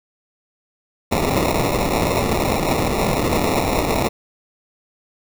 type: noise with sample-and-hold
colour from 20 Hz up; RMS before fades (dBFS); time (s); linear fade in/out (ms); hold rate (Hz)
blue; -19; 1.11-4.09; 20; 1575
effects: none